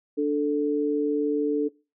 sine tone pair together, 293.7 / 440.4 Hz, D4 / A4, 0 / +2 cents, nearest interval perfect fifth, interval 702 cents, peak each -24 dBFS, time 0.17-1.69 s, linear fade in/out 20 ms, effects noise-tail reverb RT60 0.3 s tail -21 dB re dry

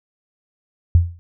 sine tone with exponential decay, 85.8 Hz, F2, 30 cents flat, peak -5 dBFS, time 0.95-1.19 s, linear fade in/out 0 ms, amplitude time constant 52 ms, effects none

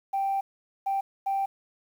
sine tone bursts at uneven times, 784 Hz, G5, in tune, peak -23 dBFS, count 3, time 0.13-0.41 / 0.86-1.01 / 1.26-1.46 s, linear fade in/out 10 ms, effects tanh soft clip ceiling -21 dBFS + 9-bit

